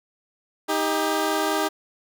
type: tone pair together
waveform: 15% pulse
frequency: 313.9 / 398.6 Hz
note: D#4 / G4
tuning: +15 / +29 cents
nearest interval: major third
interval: 414 cents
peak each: -18 dBFS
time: 0.68-1.69 s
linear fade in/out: 20 ms
effects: none